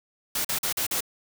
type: noise bursts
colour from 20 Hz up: white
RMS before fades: -27 dBFS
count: 5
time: 0.35-1.007 s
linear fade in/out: 5 ms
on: 97 ms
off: 43 ms
effects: none